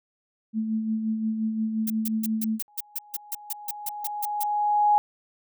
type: tone with tremolo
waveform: sine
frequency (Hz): 220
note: A3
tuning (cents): 0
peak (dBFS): -22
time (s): 0.53-2.6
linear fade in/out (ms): 50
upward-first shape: sine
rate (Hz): 5.7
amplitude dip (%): 45
type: noise bursts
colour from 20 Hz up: violet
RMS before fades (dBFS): -29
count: 15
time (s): 1.87-4.435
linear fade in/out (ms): 5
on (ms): 31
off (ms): 150
type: tone with exponential growth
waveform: sine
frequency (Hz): 833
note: G#5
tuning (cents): +5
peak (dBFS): -15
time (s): 2.68-4.98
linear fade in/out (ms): 0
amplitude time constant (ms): 500
effects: none